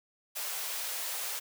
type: high-pass noise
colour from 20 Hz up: white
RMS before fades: -36 dBFS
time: 0.35-1.4 s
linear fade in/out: 20 ms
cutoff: 490 Hz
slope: 24 dB/octave
effects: none